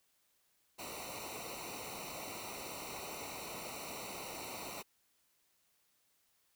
pink noise with comb filter, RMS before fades -45 dBFS, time 0.78-4.83 s, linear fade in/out 20 ms, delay 0.6 ms, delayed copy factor -0.95, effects white hiss -75 dBFS RMS until 6.55 s

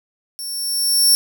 20% pulse tone with level ramp, 5450 Hz, F8, 43 cents flat, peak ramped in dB -22 to -4 dBFS, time 0.39-1.15 s, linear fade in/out 0 ms, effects none

